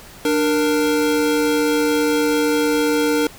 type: tone pair together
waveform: square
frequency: 297.1 / 466.2 Hz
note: D4 / A#4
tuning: +20 / 0 cents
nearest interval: minor sixth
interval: 780 cents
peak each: -19 dBFS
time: 0.25-3.27 s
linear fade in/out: 2 ms
effects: pink hiss -41 dBFS RMS until 3.38 s